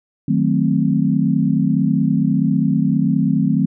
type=chord; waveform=sine; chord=D# diminished seventh; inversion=none; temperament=equal; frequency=155.56 / 185 / 220 / 261.6 Hz; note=D#3 / F#3 / A3 / C4; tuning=0 / 0 / 0 / 0 cents; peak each=-19 dBFS; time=0.28-3.66 s; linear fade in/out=5 ms; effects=none